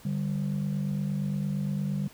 sine tone pair together, 147.3 / 196 Hz, D3 / G3, +6 / 0 cents, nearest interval perfect fourth, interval 494 cents, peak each -28 / -28 dBFS, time 0.05-2.08 s, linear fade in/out 5 ms, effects tanh soft clip ceiling -23 dBFS + pink hiss -53 dBFS RMS until 2.13 s

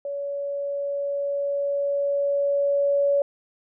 sine tone with level ramp, 565 Hz, C#5, 33 cents sharp, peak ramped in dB -27 to -17 dBFS, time 0.05-3.22 s, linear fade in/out 2 ms, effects none

